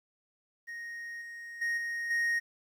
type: tone with level steps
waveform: triangle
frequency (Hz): 1867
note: A#6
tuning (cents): +2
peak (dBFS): -37 / -40 / -27 / -31 / -25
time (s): 0.67-2.4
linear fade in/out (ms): 20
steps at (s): 1.21 / 1.61 / 1.77 / 2.1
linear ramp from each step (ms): 10
effects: 11-bit